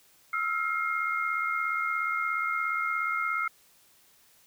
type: tone cluster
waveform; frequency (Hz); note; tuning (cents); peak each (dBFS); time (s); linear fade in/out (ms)
sine; 1302 / 1379 / 2134; E6 / F6 / C7; -22 / -22 / +34; -31; 0.33-3.48; 5
effects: white hiss -61 dBFS RMS until 4.46 s